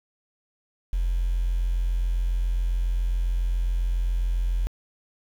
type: tone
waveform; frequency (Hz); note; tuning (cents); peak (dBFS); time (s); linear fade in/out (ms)
sine; 43.65; F1; 0; -20; 0.93-4.67; 0
effects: tanh soft clip ceiling -18 dBFS + 8-bit